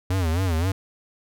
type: tone with vibrato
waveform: square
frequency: 87.31 Hz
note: F2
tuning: in tune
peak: -21 dBFS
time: 0.1-0.72 s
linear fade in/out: 5 ms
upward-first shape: sine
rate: 3.8 Hz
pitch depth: 170 cents each way
effects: none